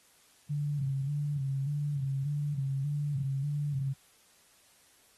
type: tone with vibrato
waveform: sine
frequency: 141.1 Hz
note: C#3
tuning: 31 cents sharp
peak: -29 dBFS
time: 0.49-3.94 s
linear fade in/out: 20 ms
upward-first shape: square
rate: 1.7 Hz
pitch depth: 61 cents each way
effects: white hiss -63 dBFS RMS until 5.17 s + AAC 32 kbps